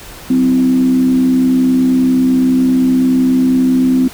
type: tone with frequency modulation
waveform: sine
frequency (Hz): 258.1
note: C4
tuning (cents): -23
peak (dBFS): -8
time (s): 0.3-4.08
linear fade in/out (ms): 5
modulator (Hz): 69.9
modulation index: 0.47
effects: pink hiss -33 dBFS RMS until 4.13 s